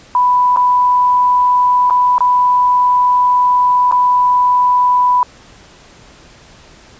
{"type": "tone with dropouts", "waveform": "sine", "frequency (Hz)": 991, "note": "B5", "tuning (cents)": 6, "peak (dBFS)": -8, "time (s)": [0.15, 5.23], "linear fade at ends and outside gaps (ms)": 1, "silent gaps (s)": [[0.562, 0.571], [1.899, 1.907], [2.182, 2.206], [3.913, 3.923]], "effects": ["pink hiss -42 dBFS RMS until 6.99 s", "resampled to 16000 Hz"]}